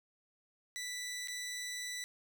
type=tone with dropouts; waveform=15% pulse; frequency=1976 Hz; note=B6; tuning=in tune; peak=-33 dBFS; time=0.76-2.04 s; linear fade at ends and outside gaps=0 ms; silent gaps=1.274-1.283 s; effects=none